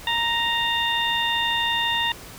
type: harmonic tone with a mistuned harmonic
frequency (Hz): 932.3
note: A#5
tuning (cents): 0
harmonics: 1 / 2 / 3 / 4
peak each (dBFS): -26 / -26 / -26 / -26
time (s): 0.07-2.12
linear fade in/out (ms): 2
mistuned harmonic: 4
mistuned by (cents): -46
effects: pink hiss -41 dBFS RMS until 2.38 s